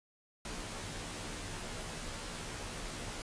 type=noise with comb filter; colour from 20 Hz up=pink; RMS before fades=-42 dBFS; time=0.45-3.22 s; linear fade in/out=2 ms; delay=15 ms; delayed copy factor=-0.85; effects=resampled to 22050 Hz